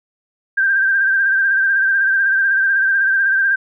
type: tone with vibrato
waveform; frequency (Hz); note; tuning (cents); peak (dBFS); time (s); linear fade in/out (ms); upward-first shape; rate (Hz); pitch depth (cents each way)
sine; 1578; G6; +11; -12; 0.57-3.56; 10; sine; 16; 43
effects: none